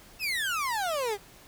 30% pulse exponential sweep, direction down, 2700 to 384.5 Hz, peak -25 dBFS, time 0.19-1.18 s, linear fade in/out 50 ms, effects pink hiss -53 dBFS RMS until 1.47 s

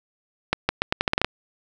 accelerating click train, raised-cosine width 0.3 ms, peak -3 dBFS, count 10, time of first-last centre 0.53-1.246 s, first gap 160 ms, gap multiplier 0.81, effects none

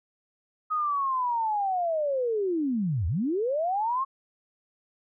sine linear two-way sweep, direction down then up, 1264 to 74 to 1100 Hz, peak -24 dBFS, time 0.7-4.05 s, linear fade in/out 20 ms, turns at 3.07 s, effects none

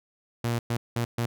sawtooth tone bursts at uneven times, 117.9 Hz, A#2, 20 cents sharp, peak -21 dBFS, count 4, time 0.44-0.59 / 0.7-0.77 / 0.96-1.05 / 1.18-1.26 s, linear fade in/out 5 ms, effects none

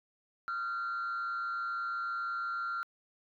sine tone with frequency modulation, 1379 Hz, F6, 22 cents flat, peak -31 dBFS, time 0.48-2.83 s, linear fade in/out 0 ms, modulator 124 Hz, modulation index 0.52, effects tanh soft clip ceiling -31 dBFS

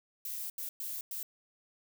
violet noise bursts at uneven times, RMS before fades -39 dBFS, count 4, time 0.25-0.5 / 0.58-0.69 / 0.8-1.01 / 1.11-1.23 s, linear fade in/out 2 ms, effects none

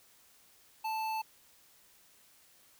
square tone with notch filter, 880 Hz, A5, in tune, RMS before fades -35 dBFS, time 0.84-1.22 s, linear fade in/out 10 ms, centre 7500 Hz, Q 0.93, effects white hiss -63 dBFS RMS until 2.79 s

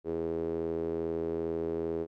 sawtooth tone with band-pass filter, 82.41 Hz, E2, in tune, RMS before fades -33 dBFS, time 0.04-2.07 s, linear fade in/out 50 ms, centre 400 Hz, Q 5.2, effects none

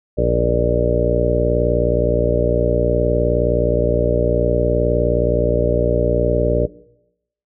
harmonic tone with a mistuned harmonic, 59.4 Hz, A#1, 33 cents sharp, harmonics 1 / 2 / 3 / 4 / 5 / 6 / 7 / 8 / 9 / 10, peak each -21 / -23 / -25 / -30 / -26 / -28 / -22 / -21 / -30 / -20 dBFS, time 0.17-6.67 s, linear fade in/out 20 ms, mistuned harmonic 9, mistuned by +55 cents, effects noise-tail reverb RT60 0.8 s tail -19 dB re dry

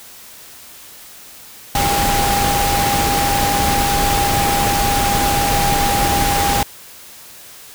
sine tone in noise, 806 Hz, G5, 48 cents sharp, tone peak -17 dBFS, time 1.75-6.63 s, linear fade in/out 2 ms, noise pink, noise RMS -18 dBFS, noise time 1.75-6.63 s, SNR -2 dB, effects white hiss -39 dBFS RMS until 7.74 s

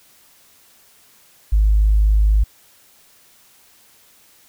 sine tone, 52.2 Hz, G#1, 10 cents sharp, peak -10 dBFS, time 1.52-2.44 s, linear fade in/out 10 ms, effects tanh soft clip ceiling -6 dBFS + white hiss -52 dBFS RMS until 4.48 s

